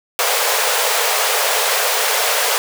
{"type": "high-pass noise", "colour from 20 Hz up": "pink", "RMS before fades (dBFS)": -17, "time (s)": [0.19, 2.58], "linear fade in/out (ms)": 0, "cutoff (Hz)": 430, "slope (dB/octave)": 96, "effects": []}